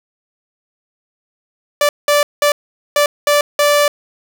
sawtooth tone bursts at uneven times, 584 Hz, D5, 10 cents flat, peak -6 dBFS, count 6, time 1.81-1.89 / 2.08-2.23 / 2.42-2.52 / 2.96-3.06 / 3.27-3.41 / 3.59-3.88 s, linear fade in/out 2 ms, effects none

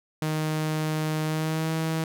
sawtooth tone with pitch glide, 155.56 to 160.58 Hz, D#3 to E3, 0 to -45 cents, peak -21 dBFS, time 0.22-2.04 s, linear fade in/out 2 ms, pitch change +55 cents, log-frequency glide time 1.25-1.72 s, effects none

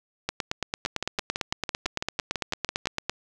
two click trains, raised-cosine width 0.2 ms, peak -11 / -9 dBFS, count 13 / 26, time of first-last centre 0.86-2.857 / 0.29-3.096 s, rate 6.01 / 8.91 Hz, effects none

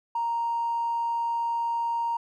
triangle tone with tanh clipping, 932.3 Hz, A#5, in tune, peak -24 dBFS, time 0.15-2.17 s, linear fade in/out 5 ms, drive 1 dB, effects none

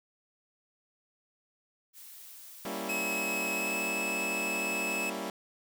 blue noise, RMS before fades -49 dBFS, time 1.93-3.92 s, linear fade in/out 50 ms
15% pulse chord, G diminished seventh, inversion none, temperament equal, 196 / 233.1 / 277.2 / 329.6 Hz, G3 / Bb3 / Db4 / Fb4, 0 / 0 / 0 / 0 cents, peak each -33 / -34 / -35 / -34 dBFS, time 2.65-5.3 s, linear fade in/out 2 ms
45% pulse tone with pitch glide, 2569 to 2596 Hz, E7 to E7, -45 to -27 cents, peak -31 dBFS, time 2.89-5.1 s, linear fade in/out 5 ms, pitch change +18 cents, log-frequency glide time 3.54-3.74 s
effects none

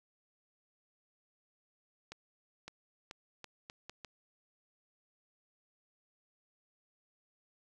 accelerating click train, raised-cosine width 0.2 ms, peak -28 dBFS, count 7, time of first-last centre 2.12-4.047 s, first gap 560 ms, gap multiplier 0.77, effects none

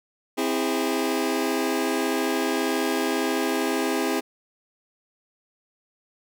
sawtooth chord, C augmented, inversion none, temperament just, 261.6 / 327 / 408.8 Hz, C4 / E4 / G#4, 0 / -14 / -27 cents, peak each -23 dBFS, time 0.37-4.21 s, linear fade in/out 20 ms, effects none

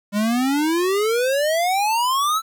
square exponential sweep, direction up, 200 to 1342 Hz, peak -18 dBFS, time 0.12-2.42 s, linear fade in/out 50 ms, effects 10-bit

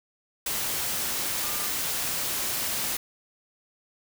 sine tone in noise, 1199 Hz, D6, 36 cents sharp, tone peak -40 dBFS, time 1.43-1.68 s, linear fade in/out 5 ms, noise white, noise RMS -29 dBFS, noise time 0.46-2.97 s, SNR -14 dB, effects none

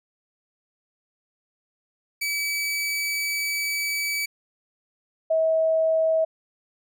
sawtooth / sine tone pair in turn, 2292 / 643.2 Hz, D7 / E5, -43 / -43 cents, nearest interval octave + minor seventh, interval 2200 cents, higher first, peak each -21 / -18 dBFS, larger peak second, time 2.21-4.26 / 5.3-6.25 s, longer first, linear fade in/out 10 ms, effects none

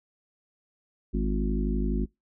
harmonic tone with a mistuned harmonic, 51.91 Hz, G#1, in tune, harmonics 1 / 3 / 4 / 5 / 6 / 7, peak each -26 / -35 / -31 / -33 / -43 / -35 dBFS, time 1.13-2.06 s, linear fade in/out 20 ms, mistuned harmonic 7, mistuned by -28 cents, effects noise-tail reverb RT60 0.2 s tail -25 dB re dry

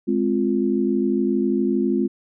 sine chord, F minor, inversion first, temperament just, 209.5 / 261.9 / 349.2 Hz, Ab3 / C4 / F4, +15 / +2 / 0 cents, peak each -22 dBFS, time 0.07-2.08 s, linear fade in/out 20 ms, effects none

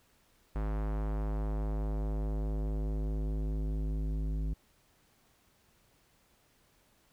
square tone with low-pass filter sweep, 52.4 Hz, G#1, 16 cents sharp, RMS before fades -33 dBFS, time 0.55-4.54 s, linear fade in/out 10 ms, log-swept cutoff 1400 to 230 Hz, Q 0.93, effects pink hiss -68 dBFS RMS until 7.12 s

